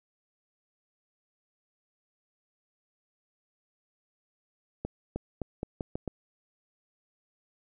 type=accelerating click train; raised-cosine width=2 ms; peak=-19 dBFS; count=7; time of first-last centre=4.85-6.077 s; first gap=310 ms; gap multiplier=0.83; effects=none